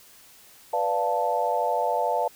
sine chord, B half-diminished seventh, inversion none, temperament equal, 493.9 / 587.3 / 698.5 / 880 Hz, B4 / D5 / F5 / A5, 0 / 0 / 0 / 0 cents, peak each -29 / -28 / -27 / -26 dBFS, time 0.73-2.28 s, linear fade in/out 5 ms, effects white hiss -52 dBFS RMS until 2.35 s

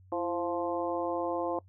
harmonic tone with a mistuned harmonic, 174.61 Hz, F3, in tune, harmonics 2 / 3 / 4 / 5 / 6, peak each -34 / -34 / -36 / -38 / -39 dBFS, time 0.12-1.59 s, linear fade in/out 2 ms, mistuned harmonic 2, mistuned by -59 cents, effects noise-tail reverb RT60 0.1 s tail -22 dB re dry + added 93 Hz sine -54 dBFS peak until 1.68 s

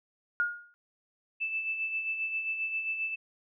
sine tone with exponential decay, 1429 Hz, F6, 39 cents sharp, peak -22 dBFS, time 0.4-0.74 s, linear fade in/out 0 ms, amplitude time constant 72 ms
sine tone with tremolo, 2637 Hz, E7, in tune, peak -28 dBFS, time 1.4-3.16 s, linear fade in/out 20 ms, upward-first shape sine, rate 7.5 Hz, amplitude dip 50%
effects none

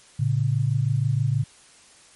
sine tone pair together, 113.66 / 140 Hz, A#2 / C#3, -43 / +18 cents, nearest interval major third, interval 361 cents, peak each -22 dBFS, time 0.19-1.44 s, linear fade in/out 10 ms, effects white hiss -52 dBFS RMS until 2.15 s + MP3 48 kbps

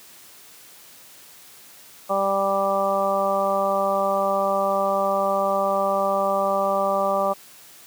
harmonic tone, 196 Hz, G3, in tune, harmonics 1 / 2 / 3 / 4 / 5 / 6, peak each -32 / -32 / -22 / -26 / -30 / -25 dBFS, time 2.09-7.34 s, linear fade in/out 20 ms, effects white hiss -47 dBFS RMS until 7.86 s + high-pass 100 Hz 12 dB/octave

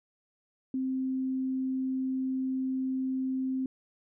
sine tone, 261.6 Hz, C4, in tune, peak -28 dBFS, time 0.74-3.66 s, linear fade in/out 2 ms, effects none

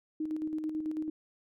sine tone with tremolo, 311.1 Hz, D#4, in tune, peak -30 dBFS, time 0.2-1.1 s, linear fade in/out 5 ms, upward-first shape square, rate 9.1 Hz, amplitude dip 45%, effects none

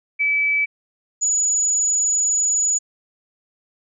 sine tone pair in turn, 2300 / 6892 Hz, D7 / A8, -37 / -37 cents, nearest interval octave + perfect fifth, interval 1900 cents, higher second, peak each -16 dBFS, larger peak neither, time 0.19-0.66 / 1.21-2.79 s, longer second, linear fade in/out 20 ms, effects none

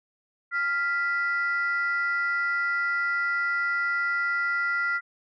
sine tone pair together, 1395.9 / 1975.5 Hz, F6 / B6, -1 / 0 cents, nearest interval tritone, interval 601 cents, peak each -24 / -27 dBFS, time 0.51-5.01 s, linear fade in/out 50 ms, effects tanh soft clip ceiling -18 dBFS

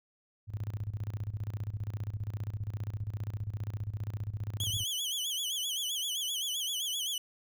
sine tone with tremolo, 103.83 Hz, G#2, in tune, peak -31 dBFS, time 0.47-4.85 s, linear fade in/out 50 ms, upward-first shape square, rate 15 Hz, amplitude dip 80%
sawtooth tone with vibrato, 3177 Hz, G7, 23 cents sharp, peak -29 dBFS, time 4.6-7.18 s, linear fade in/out 2 ms, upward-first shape sine, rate 7.7 Hz, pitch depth 130 cents each way
effects none

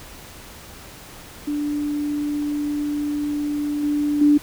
sine tone with level steps, 293.7 Hz, D4, in tune, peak -21 / -18 / -11 dBFS, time 1.47-4.38 s, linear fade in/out 10 ms, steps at 3.83 / 4.21 s, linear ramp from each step 5 ms, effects pink hiss -41 dBFS RMS until 4.42 s

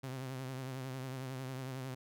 sawtooth tone with vibrato, 130.81 Hz, C3, in tune, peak -36 dBFS, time 0.03-1.95 s, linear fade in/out 10 ms, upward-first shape triangle, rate 11 Hz, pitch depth 66 cents each way, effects none

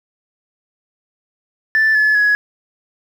sine tone with pitch steps, 1760 / 1718.8 / 1678.6 Hz, A6 / A6 / G#6, 0 / -41 / +18 cents, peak -9 dBFS, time 1.75-2.35 s, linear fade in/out 0 ms, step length 200 ms, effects tanh soft clip ceiling -8 dBFS + 7-bit

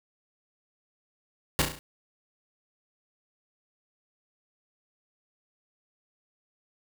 pink noise with echo, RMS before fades -23 dBFS, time 1.59-1.62 s, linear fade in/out 0 ms, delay 34 ms, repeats 5, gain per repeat -5 dB, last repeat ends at 1.79 s, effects none

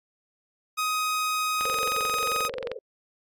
sawtooth tone, 1255 Hz, D#6, 15 cents sharp, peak -21 dBFS, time 0.77-2.49 s, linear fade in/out 20 ms
click train, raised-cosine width 0.3 ms, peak -18 dBFS, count 26, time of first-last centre 1.61-2.716 s, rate 22.6 Hz
white band-pass noise, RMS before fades -36 dBFS, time 1.65-2.79 s, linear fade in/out 5 ms, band 440 to 540 Hz, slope 96 dB/octave
effects AAC 64 kbps

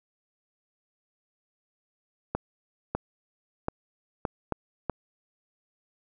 clicks, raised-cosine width 1 ms, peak -13 dBFS, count 6, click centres 2.35 / 2.95 / 3.684 / 4.252 / 4.523 / 4.897 s, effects none

